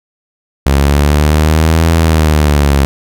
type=linear two-way sweep; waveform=sawtooth; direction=up then down; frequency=68.5 to 82.8 to 68.5 Hz; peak=-3 dBFS; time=0.66-2.85 s; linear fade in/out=0 ms; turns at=1.92 s; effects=none